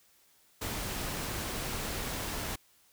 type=noise; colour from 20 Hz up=pink; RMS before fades=-36 dBFS; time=0.61-2.56 s; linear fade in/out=10 ms; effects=white hiss -65 dBFS RMS until 2.92 s